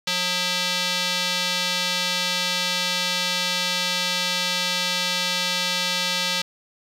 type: tone with band-pass filter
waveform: square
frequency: 180 Hz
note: F#3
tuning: 47 cents flat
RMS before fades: -24 dBFS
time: 0.07-6.42 s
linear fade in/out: 5 ms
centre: 4000 Hz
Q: 1.7
effects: none